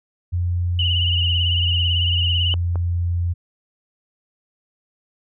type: tone with pitch glide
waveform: sine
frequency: 88 to 86.79 Hz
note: F2 to F2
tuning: +14 to -10 cents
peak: -18 dBFS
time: 0.32-3.34 s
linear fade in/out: 20 ms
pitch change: -24 cents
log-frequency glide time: 0.83-1.21 s
type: tone with vibrato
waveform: sine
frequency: 2919 Hz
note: F#7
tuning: 24 cents flat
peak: -19 dBFS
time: 0.79-2.54 s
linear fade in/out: 2 ms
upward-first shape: triangle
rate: 18 Hz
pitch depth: 79 cents each way
type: clicks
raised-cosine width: 1 ms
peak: -18 dBFS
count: 2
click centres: 2.54 / 2.757 s
effects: none